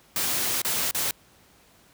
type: noise with dropouts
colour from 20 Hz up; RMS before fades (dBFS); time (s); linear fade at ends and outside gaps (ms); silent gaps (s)
white; -26; 0.16-1.11; 2; 0.618-0.648 / 0.911-0.947
effects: pink hiss -57 dBFS RMS until 1.93 s + high-pass 60 Hz 12 dB/octave